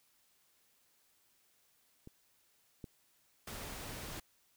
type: clicks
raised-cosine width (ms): 3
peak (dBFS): -37 / -32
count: 2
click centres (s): 2.074 / 2.842
type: noise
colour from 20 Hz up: pink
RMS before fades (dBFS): -45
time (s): 3.47-4.2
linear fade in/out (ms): 5
effects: white hiss -72 dBFS RMS until 4.56 s